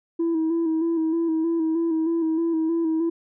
sine tone with vibrato, 326.8 Hz, E4, 15 cents flat, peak -18 dBFS, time 0.19-3.1 s, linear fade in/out 10 ms, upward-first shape square, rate 3.2 Hz, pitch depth 36 cents each way, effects tanh soft clip ceiling -18 dBFS

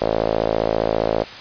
sawtooth tone with band-pass filter, 55 Hz, A1, in tune, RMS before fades -20 dBFS, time 0.01-1.24 s, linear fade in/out 10 ms, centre 570 Hz, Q 3.2, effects white hiss -35 dBFS RMS until 1.4 s + resampled to 11025 Hz

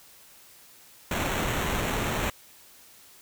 pink noise with sample-and-hold, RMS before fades -28 dBFS, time 1.11-2.3 s, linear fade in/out 2 ms, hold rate 4900 Hz, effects white hiss -53 dBFS RMS until 3.21 s

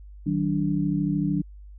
sine tone cluster, 157.4 / 190.6 / 291.8 Hz, D#3 / G3 / D4, +20 / -48 / -11 cents, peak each -26 dBFS, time 0.26-1.42 s, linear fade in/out 10 ms, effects added 50 Hz sine -41 dBFS peak until 1.78 s

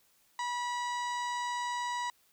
harmonic tone with a mistuned harmonic, 973 Hz, B5, 26 cents flat, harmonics 1 / 2 / 3 / 4 / 5 / 6 / 7 / 8, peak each -33 / -40 / -49 / -45 / -51 / -53 / -52 / -51 dBFS, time 0.39-2.1 s, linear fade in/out 2 ms, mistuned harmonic 8, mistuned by +53 cents, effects white hiss -68 dBFS RMS until 2.32 s

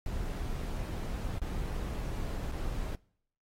brown noise with dropouts, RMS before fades -35 dBFS, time 0.06-2.95 s, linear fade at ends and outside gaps 1 ms, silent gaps 1.385-1.417 / 2.516-2.52 s, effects noise-tail reverb RT60 0.7 s tail -25 dB re dry + AAC 48 kbps

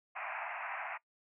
pink band-pass noise, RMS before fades -41 dBFS, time 0.15-0.98 s, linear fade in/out 20 ms, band 650 to 2600 Hz, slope 96 dB/octave, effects noise-tail reverb RT60 0.1 s tail -20 dB re dry

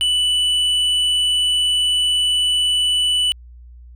triangle tone with hard clipping, 2974 Hz, F#7, 8 cents sharp, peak -16 dBFS, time 0.01-3.32 s, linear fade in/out 0 ms, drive 8 dB, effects added 60 Hz sine -38 dBFS peak until 3.95 s

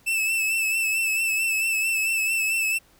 45% pulse tone with vibrato, 2637 Hz, E7, in tune, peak -21 dBFS, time 0.06-2.79 s, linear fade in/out 20 ms, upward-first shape sine, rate 4.5 Hz, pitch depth 37 cents each way, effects pink hiss -58 dBFS RMS until 2.99 s

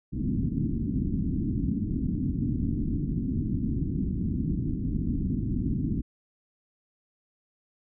white low-pass noise, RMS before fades -28 dBFS, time 0.12-6.02 s, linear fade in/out 20 ms, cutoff 290 Hz, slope 48 dB/octave, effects none

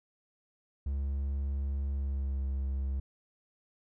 triangle tone with pitch glide, 69.3 to 67.4 Hz, C#2 to C#2, 0 to -48 cents, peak -28 dBFS, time 0.86-3 s, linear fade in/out 5 ms, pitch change -48 cents, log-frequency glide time 1.9-2.44 s, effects none

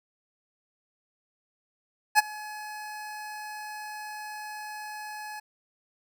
25% pulse tone with ADSR envelope, 848 Hz, G#5, 36 cents sharp, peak -10 dBFS, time 2.15-5.4 s, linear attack 37 ms, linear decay 20 ms, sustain -23 dB, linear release 9 ms, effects none

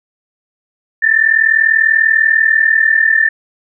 sine tone pair together, 1762.8 / 1803 Hz, A6 / A6, +3 / +42 cents, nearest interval unison, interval 39 cents, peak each -11 dBFS, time 1.02-3.29 s, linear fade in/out 10 ms, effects none

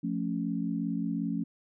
sine chord, F augmented, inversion none, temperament equal, 174.61 / 220 / 277.2 Hz, F3 / A3 / C#4, 0 / 0 / 0 cents, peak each -33 dBFS, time 0.03-1.44 s, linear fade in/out 10 ms, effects none

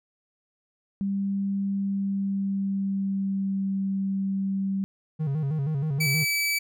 sine tone with pitch glide, 197.3 to 194.36 Hz, G3 to G3, +11 to -15 cents, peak -24 dBFS, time 1.01-4.84 s, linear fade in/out 0 ms, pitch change -26 cents, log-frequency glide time 1.75-3.68 s
triangle tone with vibrato, 146.83 Hz, D3, in tune, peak -22 dBFS, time 5.19-6.25 s, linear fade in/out 20 ms, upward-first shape square, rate 6.3 Hz, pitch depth 110 cents each way
sawtooth tone, 2300 Hz, D7, 37 cents flat, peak -20 dBFS, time 6-6.59 s, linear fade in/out 10 ms
effects none

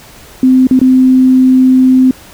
sine tone with dropouts, 258.3 Hz, C4, 22 cents flat, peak -3 dBFS, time 0.43-2.11 s, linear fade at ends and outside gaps 2 ms, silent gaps 0.67-0.71 / 0.792-0.814 s, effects pink hiss -36 dBFS RMS until 2.33 s

